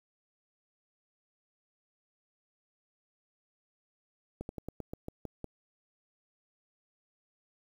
slowing click train, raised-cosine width 2 ms, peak -25 dBFS, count 9, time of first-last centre 4.41-5.443 s, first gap 81 ms, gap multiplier 1.13, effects 9-bit

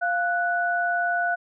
sine tone pair together, 698.5 / 1480.1 Hz, F5 / F#6, 0 / 0 cents, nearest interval octave + minor second, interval 1300 cents, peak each -24 dBFS, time 0.01-1.36 s, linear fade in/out 20 ms, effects none

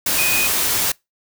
sine tone in noise, 2489 Hz, D#7, in tune, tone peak -19 dBFS, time 0.18-0.47 s, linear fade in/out 5 ms, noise white, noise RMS -19 dBFS, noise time 0.06-0.92 s, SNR -3 dB, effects noise-tail reverb RT60 0.2 s tail -25 dB re dry

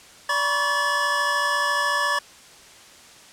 square tone cluster, 581 / 971 / 1084 / 1138 / 1731 Hz, D5 / B5 / C#6 / C#6 / A6, -19 / -30 / -39 / +45 / -29 cents, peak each -32 / -29 / -31 / -27 / -24 dBFS, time 0.29-2.19 s, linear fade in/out 5 ms, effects white hiss -47 dBFS RMS until 3.32 s + low-pass 8000 Hz 12 dB/octave

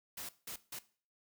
white noise bursts at uneven times, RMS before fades -44 dBFS, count 3, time 0.17-0.29 / 0.47-0.56 / 0.72-0.79 s, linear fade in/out 5 ms, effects noise-tail reverb RT60 0.4 s tail -17 dB re dry

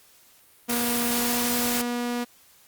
sawtooth tone with pitch glide, 239 to 241.5 Hz, A#3 to B3, +43 to -39 cents, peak -22 dBFS, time 0.68-2.25 s, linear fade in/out 20 ms, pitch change +18 cents, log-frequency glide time 1.14-1.42 s
white noise, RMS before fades -27 dBFS, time 0.69-1.82 s, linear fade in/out 10 ms
effects white hiss -56 dBFS RMS until 2.67 s + Opus 48 kbps

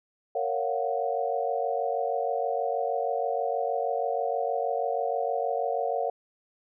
sine chord, Gb major seventh, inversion first, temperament just, 462.5 / 555 / 693.7 / 740 Hz, Bb4 / Db5 / F5 / Gb5, -14 / +2 / -12 / 0 cents, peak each -31 dBFS, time 0.35-6.1 s, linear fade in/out 5 ms, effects none

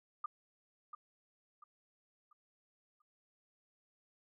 sine tone with echo, 1212 Hz, D#6, 46 cents flat, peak -35 dBFS, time 0.24-0.26 s, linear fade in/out 5 ms, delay 690 ms, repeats 4, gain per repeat -9 dB, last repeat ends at 3.02 s, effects none

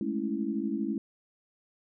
sine chord, A major seventh, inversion third, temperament equal, 207.7 / 220 / 277.2 / 329.6 Hz, G#3 / A3 / C#4 / E4, 0 / 0 / 0 / 0 cents, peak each -34 dBFS, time 0.01-0.98 s, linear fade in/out 2 ms, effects none

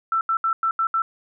sine tone bursts at uneven times, 1333 Hz, E6, 19 cents sharp, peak -18 dBFS, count 6, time 0.12-0.21 / 0.29-0.37 / 0.44-0.53 / 0.63-0.71 / 0.79-0.87 / 0.94-1.02 s, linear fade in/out 2 ms, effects none

